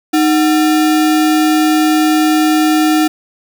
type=tone with sample-and-hold; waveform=sine; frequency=310 Hz; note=D#4; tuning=6 cents flat; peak=-8 dBFS; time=0.13-3.08 s; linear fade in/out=10 ms; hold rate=1050 Hz; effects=none